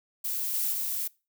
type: noise with level steps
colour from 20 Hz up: violet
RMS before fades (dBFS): -31 / -28 / -31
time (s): 0.24-1.08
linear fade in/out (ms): 10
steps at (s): 0.54 / 0.72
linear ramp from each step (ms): 5
effects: noise-tail reverb RT60 0.3 s tail -23 dB re dry